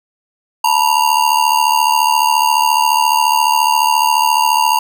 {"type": "ring-modulated tone", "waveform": "square", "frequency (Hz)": 932.3, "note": "A#5", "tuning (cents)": 0, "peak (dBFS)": -8, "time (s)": [0.64, 4.79], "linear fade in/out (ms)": 5, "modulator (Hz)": 37.2, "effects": []}